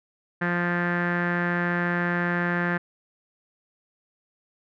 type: tone with low-pass filter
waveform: sawtooth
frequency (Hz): 174.61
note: F3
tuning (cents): 0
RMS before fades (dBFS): -25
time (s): 0.41-2.78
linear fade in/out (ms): 10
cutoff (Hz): 1700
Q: 7
effects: none